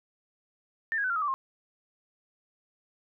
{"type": "tone with pitch steps", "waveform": "sine", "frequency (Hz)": [1795, 1646, 1509.4, 1384.1, 1269.3, 1163.9, 1067.3], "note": ["A6", "G#6", "F#6", "F6", "D#6", "D6", "C6"], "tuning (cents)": [34, -16, 34, -16, 34, -16, 34], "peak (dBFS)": -26, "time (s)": [0.92, 1.34], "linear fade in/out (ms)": 0, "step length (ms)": 60, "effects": []}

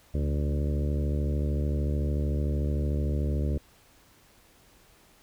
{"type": "harmonic tone with a mistuned harmonic", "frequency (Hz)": 73.42, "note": "D2", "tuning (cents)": 0, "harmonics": [1, 2, 3, 4, 5, 6, 7, 8], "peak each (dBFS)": [-26, -32, -36, -38, -40, -42, -43, -44], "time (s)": [0.14, 3.58], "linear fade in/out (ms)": 5, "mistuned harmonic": 2, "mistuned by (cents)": -47, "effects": ["pink hiss -59 dBFS RMS until 5.22 s"]}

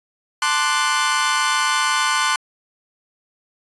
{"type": "chord", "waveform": "sawtooth", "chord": "D dominant seventh", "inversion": "second", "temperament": "equal", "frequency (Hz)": [880, 1046.5, 1174.7, 1480], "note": ["A5", "C6", "D6", "F#6"], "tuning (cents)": [0, 0, 0, 0], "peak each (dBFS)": [-22, -17, -20, -18], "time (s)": [0.42, 2.36], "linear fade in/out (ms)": 2, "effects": ["resampled to 24000 Hz"]}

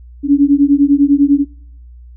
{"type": "beating tone pair", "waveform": "sine", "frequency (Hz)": [278.9, 288.9], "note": ["C#4", "D4"], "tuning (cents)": [11, -28], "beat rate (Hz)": 10, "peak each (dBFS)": -10, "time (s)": [0.23, 1.45], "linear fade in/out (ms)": 50, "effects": ["noise-tail reverb RT60 0.6 s tail -24 dB re dry", "added 60 Hz sine -34 dBFS peak until 2.16 s"]}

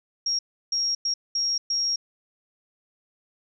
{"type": "tone bursts at uneven times", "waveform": "sine", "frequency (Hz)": 5588, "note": "F8", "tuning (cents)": 0, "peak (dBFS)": -22, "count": 5, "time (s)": [[0.26, 0.39], [0.72, 0.95], [1.05, 1.14], [1.35, 1.58], [1.7, 1.96]], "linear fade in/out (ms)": 5, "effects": []}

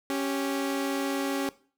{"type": "tone pair together", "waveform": "sawtooth", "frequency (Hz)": [276.3, 390.8], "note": ["C#4", "G4"], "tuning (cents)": [-6, -5], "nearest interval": "tritone", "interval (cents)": 601, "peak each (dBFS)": [-24, -30], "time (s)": [0.1, 1.49], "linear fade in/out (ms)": 0, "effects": ["noise-tail reverb RT60 0.4 s tail -18 dB re dry"]}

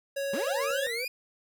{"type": "tone", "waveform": "square", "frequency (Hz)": 554.4, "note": "C#5", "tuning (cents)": 0, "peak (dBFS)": -30, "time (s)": [0.16, 0.87], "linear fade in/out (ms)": 10}
{"type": "linear sweep", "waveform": "30% pulse", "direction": "up", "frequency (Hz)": [174.61, 2489], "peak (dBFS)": -29, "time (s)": [0.33, 1.08], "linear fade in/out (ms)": 5}
{"type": "tone with vibrato", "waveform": "triangle", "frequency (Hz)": 493.3, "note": "B4", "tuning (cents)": -2, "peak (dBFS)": -33, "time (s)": [0.44, 1.05], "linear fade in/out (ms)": 5, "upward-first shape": "sine", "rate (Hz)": 3.5, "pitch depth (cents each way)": 130}
{"type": "clicks", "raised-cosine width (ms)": 0.5, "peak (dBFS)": -32, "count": 2, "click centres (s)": [0.706, 0.869]}
{"effects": []}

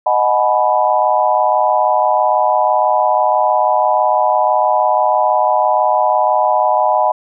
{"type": "chord", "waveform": "sine", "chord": "G# minor seventh", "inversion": "second", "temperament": "equal with one note detuned", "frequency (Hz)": [622.3, 740, 846.1, 987.8], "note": ["D#5", "F#5", "G#5", "B5"], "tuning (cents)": [0, 0, 32, 0], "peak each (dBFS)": -16, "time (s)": [0.06, 7.12], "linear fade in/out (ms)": 5, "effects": []}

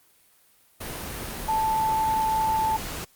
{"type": "tone in noise", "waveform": "sine", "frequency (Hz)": 879, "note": "A5", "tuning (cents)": -2, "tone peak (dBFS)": -21, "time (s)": [1.48, 2.77], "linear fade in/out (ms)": 10, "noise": "pink", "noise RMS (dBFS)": -34, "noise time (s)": [0.8, 3.05], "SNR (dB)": 10, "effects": ["white hiss -60 dBFS RMS until 3.15 s", "Opus 32 kbps"]}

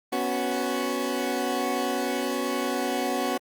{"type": "chord", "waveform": "20% pulse", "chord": "B suspended second", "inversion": "none", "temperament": "equal", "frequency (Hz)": [246.9, 277.2, 370], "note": ["B3", "C#4", "F#4"], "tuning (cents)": [0, 0, 0], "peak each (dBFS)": -25, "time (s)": [0.12, 3.38], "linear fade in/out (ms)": 10, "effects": ["Opus 32 kbps"]}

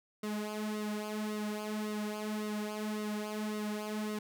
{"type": "tone with flanger", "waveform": "sawtooth", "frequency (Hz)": 212, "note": "G#3", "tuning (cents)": 36, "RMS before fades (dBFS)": -37, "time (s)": [0.23, 4.19], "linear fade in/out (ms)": 5, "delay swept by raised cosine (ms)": [1.2, 4.2], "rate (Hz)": 1.8, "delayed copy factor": -0.75, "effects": []}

